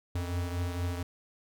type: beating tone pair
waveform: square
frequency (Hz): 87.31 / 91.61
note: F2 / F#2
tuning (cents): 0 / -17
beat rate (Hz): 4.3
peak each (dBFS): -32 / -39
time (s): 0.15-1.03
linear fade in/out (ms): 5
effects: none